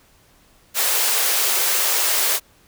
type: high-pass noise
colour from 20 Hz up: white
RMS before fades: -19 dBFS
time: 0.74-2.4 s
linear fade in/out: 50 ms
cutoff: 370 Hz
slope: 48 dB/octave
effects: pink hiss -55 dBFS RMS until 2.67 s